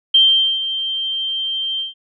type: tone with ADSR envelope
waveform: sine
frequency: 3147 Hz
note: G7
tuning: 6 cents sharp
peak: -7 dBFS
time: 0.14-1.94 s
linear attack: 8 ms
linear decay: 440 ms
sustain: -12 dB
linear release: 140 ms
effects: none

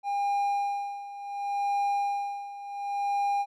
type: tone with tremolo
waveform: triangle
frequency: 806 Hz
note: G5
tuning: 48 cents sharp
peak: -22 dBFS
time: 0.03-3.46 s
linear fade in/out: 50 ms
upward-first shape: sine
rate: 0.69 Hz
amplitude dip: 80%
effects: none

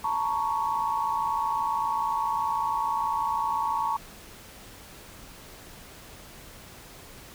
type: tone cluster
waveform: sine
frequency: 883 / 943 / 1113 Hz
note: A5 / A#5 / C#6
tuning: +6 / +20 / +7 cents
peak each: -29 dBFS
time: 0.04-3.97 s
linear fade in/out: 5 ms
effects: pink hiss -47 dBFS RMS until 7.34 s

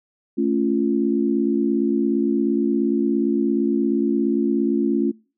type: chord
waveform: sine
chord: A augmented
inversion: none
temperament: equal with one note detuned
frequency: 220 / 277.2 / 346.2 Hz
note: A3 / C#4 / E#4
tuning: 0 / 0 / -15 cents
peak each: -22 / -21 / -22 dBFS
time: 0.37-5.12 s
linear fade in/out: 20 ms
effects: noise-tail reverb RT60 0.4 s tail -26 dB re dry

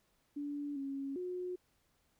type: tone with pitch steps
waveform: sine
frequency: 288.9 / 274.7 / 361.8 Hz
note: D4 / C#4 / F#4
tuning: -28 / -16 / -39 cents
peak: -37 dBFS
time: 0.36-1.56 s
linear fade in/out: 10 ms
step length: 400 ms
effects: pink hiss -75 dBFS RMS until 2.19 s

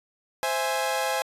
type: chord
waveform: sawtooth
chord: C augmented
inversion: none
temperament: equal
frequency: 523.3 / 659.3 / 830.6 Hz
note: C5 / E5 / G#5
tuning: 0 / 0 / 0 cents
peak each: -25 / -27 / -24 dBFS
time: 0.43-1.22 s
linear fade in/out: 0 ms
effects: resampled to 32000 Hz

